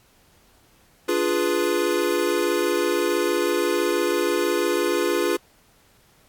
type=chord; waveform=square; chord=D diminished seventh; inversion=none; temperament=equal; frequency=293.7 / 349.2 / 415.3 / 493.9 Hz; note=D4 / F4 / Ab4 / Cb5; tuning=0 / 0 / 0 / 0 cents; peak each=-30 / -24 / -26 / -27 dBFS; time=1.08-5.37 s; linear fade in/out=10 ms; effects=pink hiss -58 dBFS RMS until 6.28 s + AAC 64 kbps